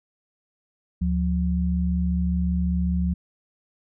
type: tone pair together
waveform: sine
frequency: 73.42 / 178.7 Hz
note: D2 / F3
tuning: 0 / +40 cents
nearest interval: octave + minor third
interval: 1540 cents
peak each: -23 dBFS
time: 1.01-3.14 s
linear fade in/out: 10 ms
effects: none